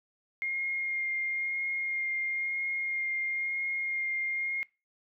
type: tone with vibrato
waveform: sine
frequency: 2129 Hz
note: C7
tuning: 30 cents sharp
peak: -29 dBFS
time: 0.42-4.63 s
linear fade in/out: 0 ms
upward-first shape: sine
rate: 1 Hz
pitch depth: 12 cents each way
effects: noise-tail reverb RT60 0.3 s tail -23 dB re dry